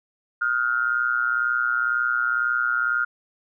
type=tone with amplitude modulation; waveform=sine; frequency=1412 Hz; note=F6; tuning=19 cents sharp; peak=-16 dBFS; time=0.41-3.05 s; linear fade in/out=10 ms; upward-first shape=sine; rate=122 Hz; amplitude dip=85%; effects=none